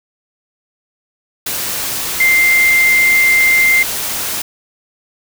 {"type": "tone in noise", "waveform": "sine", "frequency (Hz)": 2093, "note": "C7", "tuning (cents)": 0, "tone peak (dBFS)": -8, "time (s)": [2.2, 3.83], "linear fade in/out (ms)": 5, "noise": "white", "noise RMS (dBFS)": -20, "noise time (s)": [1.46, 4.42], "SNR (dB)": 9, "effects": []}